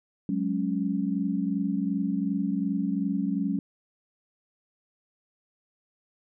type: chord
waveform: sine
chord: F# suspended second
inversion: none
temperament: equal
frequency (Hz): 185 / 207.7 / 277.2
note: F#3 / G#3 / C#4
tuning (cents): 0 / 0 / 0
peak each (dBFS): -29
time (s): 0.29-3.59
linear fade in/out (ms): 2
effects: none